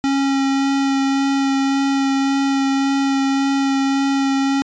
square tone with vibrato, 273.2 Hz, C#4, 25 cents flat, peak -16 dBFS, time 0.04-4.62 s, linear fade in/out 0 ms, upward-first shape sine, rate 1.8 Hz, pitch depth 10 cents each way, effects resampled to 16000 Hz

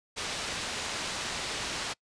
white low-pass noise, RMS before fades -35 dBFS, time 0.16-1.94 s, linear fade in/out 20 ms, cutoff 5100 Hz, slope 12 dB/octave, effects noise-tail reverb RT60 0.1 s tail -25 dB re dry + resampled to 22050 Hz

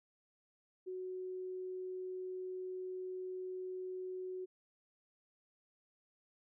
sine tone, 370 Hz, F#4, in tune, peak -40 dBFS, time 0.86-4.46 s, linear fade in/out 20 ms, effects none

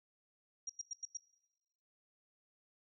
sine tone bursts, 5700 Hz, F8, 34 cents sharp, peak -39 dBFS, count 5, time 0.67-1.172 s, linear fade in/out 5 ms, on 26 ms, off 93 ms, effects noise-tail reverb RT60 1.0 s tail -18 dB re dry

